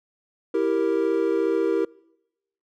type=chord; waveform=triangle; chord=E diminished; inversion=none; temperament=equal; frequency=329.6 / 392 / 466.2 Hz; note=E4 / G4 / Bb4; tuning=0 / 0 / 0 cents; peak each=-23 / -22 / -22 dBFS; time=0.54-1.85 s; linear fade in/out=5 ms; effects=noise-tail reverb RT60 0.9 s tail -25 dB re dry